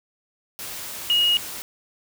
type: tone in noise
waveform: sine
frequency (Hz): 2878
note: F#7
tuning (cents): -49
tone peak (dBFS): -16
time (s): 1.1-1.37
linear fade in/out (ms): 0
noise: white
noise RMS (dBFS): -34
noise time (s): 0.59-1.62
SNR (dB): +15
effects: none